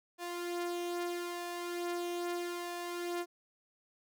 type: tone with flanger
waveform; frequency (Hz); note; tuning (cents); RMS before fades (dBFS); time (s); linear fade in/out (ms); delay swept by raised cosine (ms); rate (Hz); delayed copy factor
sawtooth; 349.2; F4; 0; -38; 0.18-3.26; 50; 1.7 to 3.2; 0.78; +0.5
effects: none